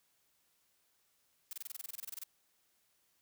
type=noise bursts; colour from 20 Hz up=blue; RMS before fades=-43 dBFS; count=16; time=1.51-2.236 s; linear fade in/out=2 ms; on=21 ms; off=26 ms; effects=white hiss -75 dBFS RMS until 3.21 s